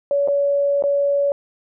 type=tone with dropouts; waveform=sine; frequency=566 Hz; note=C#5; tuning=36 cents sharp; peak=-15 dBFS; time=0.11-1.32 s; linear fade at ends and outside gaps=1 ms; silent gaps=0.276-0.284 / 0.824-0.838 s; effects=none